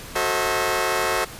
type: chord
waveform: 15% pulse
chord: F# diminished seventh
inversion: none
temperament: just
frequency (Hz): 370 / 444 / 532.8 / 639.4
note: F#4 / A4 / C5 / Eb5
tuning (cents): 0 / +16 / +31 / +47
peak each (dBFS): -20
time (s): 0.15-1.25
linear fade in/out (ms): 10
effects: pink hiss -38 dBFS RMS until 1.39 s + resampled to 32000 Hz